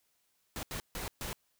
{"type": "noise bursts at uneven times", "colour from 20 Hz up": "pink", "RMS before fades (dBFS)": -39, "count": 4, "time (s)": [[0.56, 0.63], [0.71, 0.8], [0.95, 1.08], [1.21, 1.33]], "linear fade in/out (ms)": 0, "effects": ["white hiss -75 dBFS RMS until 1.59 s"]}